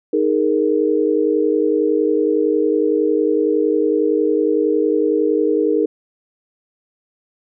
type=chord; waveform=sine; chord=D# suspended fourth; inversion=none; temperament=equal; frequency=311.1 / 415.3 / 466.2 Hz; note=D#4 / G#4 / A#4; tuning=0 / 0 / 0 cents; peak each=-18 dBFS; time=0.13-5.86 s; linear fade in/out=5 ms; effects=none